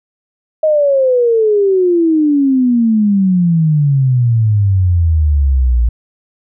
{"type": "exponential sweep", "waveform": "sine", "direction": "down", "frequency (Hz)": [632, 56.7], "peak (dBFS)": -8, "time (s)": [0.63, 5.89], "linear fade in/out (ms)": 5, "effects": []}